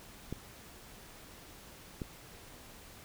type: clicks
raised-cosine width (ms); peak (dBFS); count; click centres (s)
3; -24; 2; 0.326 / 2.018
effects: pink hiss -53 dBFS RMS until 3.04 s